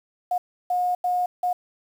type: tone bursts at uneven times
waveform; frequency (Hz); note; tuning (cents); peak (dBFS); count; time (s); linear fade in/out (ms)
sine; 720; F#5; -47; -20; 4; 0.31-0.38 / 0.7-0.95 / 1.04-1.26 / 1.43-1.53; 5
effects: 8-bit